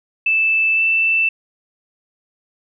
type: tone with pitch glide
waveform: sine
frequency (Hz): 2637 to 2658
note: E7 to E7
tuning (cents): 0 to +14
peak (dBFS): -13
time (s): 0.26-1.29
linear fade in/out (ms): 5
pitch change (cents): +14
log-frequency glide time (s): 0.75-0.81
effects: none